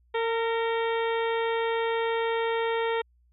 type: harmonic tone with a mistuned harmonic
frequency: 456.6 Hz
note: A#4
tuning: 36 cents flat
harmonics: 1 / 2 / 3 / 4 / 5 / 6 / 7 / 8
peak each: -26 / -31 / -37 / -36 / -39 / -45 / -42 / -44 dBFS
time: 0.14-3.02 s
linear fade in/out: 10 ms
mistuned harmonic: 4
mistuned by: +30 cents
effects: added 60 Hz sine -60 dBFS peak until 3.32 s